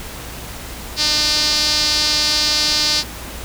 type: tone with band-pass filter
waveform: sawtooth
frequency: 301 Hz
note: D4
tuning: 43 cents sharp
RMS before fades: -17 dBFS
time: 0.96-3.04 s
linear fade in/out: 50 ms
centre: 4700 Hz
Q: 4.2
effects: added 58 Hz sine -35 dBFS peak until 3.44 s + pink hiss -32 dBFS RMS until 3.44 s

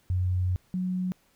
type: tone pair in turn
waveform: sine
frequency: 91.2 / 183.46 Hz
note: F#2 / F#3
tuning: -24 / -14 cents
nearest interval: octave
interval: 1210 cents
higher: second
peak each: -23 / -26 dBFS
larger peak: first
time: 0.1-0.56 / 0.74-1.12 s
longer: first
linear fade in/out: 0 ms
effects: pink hiss -65 dBFS RMS until 1.35 s

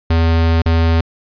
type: tone with dropouts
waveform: square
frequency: 82.41 Hz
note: E2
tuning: in tune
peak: -11 dBFS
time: 0.1-1.01 s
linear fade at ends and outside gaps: 5 ms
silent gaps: 0.62-0.658 s
effects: resampled to 11025 Hz

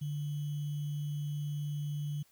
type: tone with sample-and-hold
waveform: sine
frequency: 146.83 Hz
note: D3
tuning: in tune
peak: -33 dBFS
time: 0.01-2.23 s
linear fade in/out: 10 ms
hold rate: 3150 Hz
effects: white hiss -67 dBFS RMS until 2.31 s

